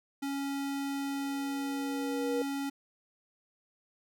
square tone, 277.8 Hz, C#4, 4 cents sharp, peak -33 dBFS, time 0.22-2.7 s, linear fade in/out 10 ms
sine tone with exponential growth, 480 Hz, B4, 49 cents flat, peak -28 dBFS, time 0.9-2.42 s, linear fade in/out 2 ms, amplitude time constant 330 ms
effects none

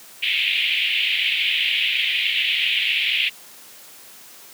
white band-pass noise, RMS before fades -21 dBFS, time 0.22-3.3 s, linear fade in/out 20 ms, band 2200 to 3300 Hz, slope 48 dB/octave, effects white hiss -44 dBFS RMS until 4.53 s + high-pass 150 Hz 12 dB/octave

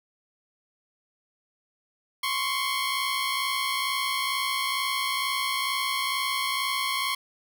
15% pulse tone pair together, 1046.5 / 1108.7 Hz, C6 / C#6, 0 / 0 cents, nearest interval minor second, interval 100 cents, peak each -22 dBFS, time 2.23-7.15 s, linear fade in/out 5 ms, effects none

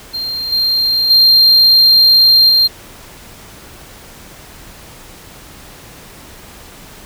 triangle tone with level steps, 4186 Hz, C8, in tune, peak -17 / -10 / -4 / -6 dBFS, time 0.13-2.68 s, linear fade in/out 20 ms, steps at 0.52 / 1.1 / 2.49 s, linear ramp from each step 5 ms, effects pink hiss -37 dBFS RMS until 7.05 s

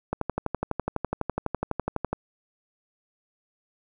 click train, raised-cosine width 1 ms, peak -12 dBFS, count 25, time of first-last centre 0.13-2.13 s, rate 12 Hz, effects none

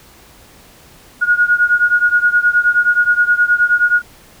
sine beating tone pair, 1439 / 1448.5 Hz, F#6 / F#6, -49 / -37 cents, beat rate 9.5 Hz, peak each -12 / -14 dBFS, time 1.21-4.02 s, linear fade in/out 20 ms, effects pink hiss -44 dBFS RMS until 4.4 s

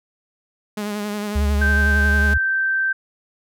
sawtooth tone with vibrato, 207.7 Hz, G#3, in tune, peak -20 dBFS, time 0.77-2.34 s, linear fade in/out 5 ms, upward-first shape sine, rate 11 Hz, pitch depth 31 cents each way
sine tone with pitch glide, 71.6 to 72.1 Hz, D2 to D2, -43 to -31 cents, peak -16 dBFS, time 1.35-2.38 s, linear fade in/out 10 ms, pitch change +12 cents, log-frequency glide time 1.56-2.08 s
sine tone, 1559 Hz, G6, 10 cents flat, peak -17 dBFS, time 1.61-2.93 s, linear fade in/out 10 ms
effects none

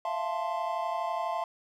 triangle chord, F major seventh, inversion third, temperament equal with one note detuned, 666.5 / 698.5 / 880 / 1046.5 Hz, E5 / F5 / A5 / C6, +19 / 0 / 0 / 0 cents, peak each -33 dBFS, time 0.05-1.44 s, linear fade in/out 2 ms, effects none

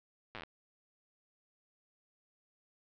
slowing click train, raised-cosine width 0.3 ms, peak -27 dBFS, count 9, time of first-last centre 0.35-0.435 s, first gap 8 ms, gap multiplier 1.08, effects low-pass 4000 Hz 12 dB/octave

